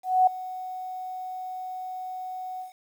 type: tone with ADSR envelope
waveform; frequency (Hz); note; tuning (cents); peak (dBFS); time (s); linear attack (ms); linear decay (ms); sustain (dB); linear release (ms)
sine; 742; F#5; +5; -14; 0.03-2.73; 240; 5; -18; 130
effects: 9-bit